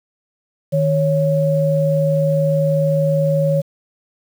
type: tone pair together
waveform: sine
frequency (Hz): 155.56 / 554.4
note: D#3 / C#5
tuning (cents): 0 / 0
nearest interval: octave + minor seventh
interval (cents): 2200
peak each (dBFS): -16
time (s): 0.72-3.62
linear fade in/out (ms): 20
effects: 7-bit